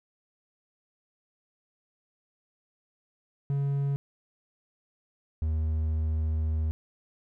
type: tone pair in turn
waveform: triangle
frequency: 140 / 78.57 Hz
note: C#3 / D#2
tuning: +18 / +17 cents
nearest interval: minor seventh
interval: 1001 cents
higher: first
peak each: -23 dBFS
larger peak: neither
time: 3.5-3.96 / 5.42-6.71 s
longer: second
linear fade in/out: 0 ms
effects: none